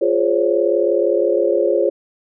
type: chord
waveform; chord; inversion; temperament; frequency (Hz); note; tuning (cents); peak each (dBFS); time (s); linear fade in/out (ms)
sine; Db major seventh; first; equal with one note detuned; 349.2 / 415.3 / 523.3 / 562.8; F4 / Ab4 / C5 / Db5; 0 / 0 / 0 / +26; -19; 0.01-1.9; 10
effects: none